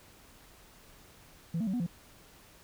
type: tone with pitch steps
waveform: sine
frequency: 166.5 / 225.1 / 189.5 / 245.3 / 171.7 Hz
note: E3 / A3 / F#3 / B3 / F3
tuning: +18 / +40 / +42 / -12 / -29 cents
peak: -27 dBFS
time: 1.54-1.865 s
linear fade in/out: 5 ms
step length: 65 ms
effects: tanh soft clip ceiling -27 dBFS + pink hiss -57 dBFS RMS until 2.63 s